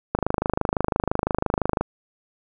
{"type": "click train", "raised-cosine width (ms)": 1, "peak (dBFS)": -6, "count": 44, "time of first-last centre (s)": [0.15, 1.81], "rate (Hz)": 25.9, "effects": []}